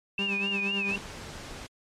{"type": "tone with vibrato", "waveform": "sine", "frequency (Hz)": 2637, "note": "E7", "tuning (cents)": 0, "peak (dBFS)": -27, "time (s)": [0.18, 0.96], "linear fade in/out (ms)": 2, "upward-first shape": "sine", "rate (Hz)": 4, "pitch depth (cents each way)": 120}
{"type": "tone with tremolo", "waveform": "30% pulse", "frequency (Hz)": 198.6, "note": "G3", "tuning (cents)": 23, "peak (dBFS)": -27, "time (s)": [0.19, 0.98], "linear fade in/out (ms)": 0, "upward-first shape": "triangle", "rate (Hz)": 8.9, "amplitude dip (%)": 65}
{"type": "noise", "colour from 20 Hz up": "pink", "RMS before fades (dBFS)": -41, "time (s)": [0.88, 1.67], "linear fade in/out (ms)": 10}
{"effects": ["low-pass 7000 Hz 12 dB/octave", "MP3 64 kbps"]}